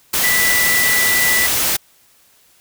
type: tone in noise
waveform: sine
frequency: 1975.5 Hz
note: B6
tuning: in tune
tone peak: -15 dBFS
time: 0.23-1.47 s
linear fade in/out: 10 ms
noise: white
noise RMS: -17 dBFS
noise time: 0.13-1.77 s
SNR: -1 dB
effects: white hiss -53 dBFS RMS until 2.6 s